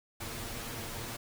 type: noise with comb filter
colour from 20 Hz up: pink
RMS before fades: -40 dBFS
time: 0.2-1.17 s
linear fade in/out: 10 ms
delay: 8.7 ms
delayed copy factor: +0.6
effects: none